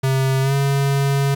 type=tone with pitch glide; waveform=square; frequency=133.2 to 138.94 Hz; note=C3 to C#3; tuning=+31 to +4 cents; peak=-16 dBFS; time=0.03-1.35 s; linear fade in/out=10 ms; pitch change=+73 cents; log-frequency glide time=0.41-0.54 s; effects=8-bit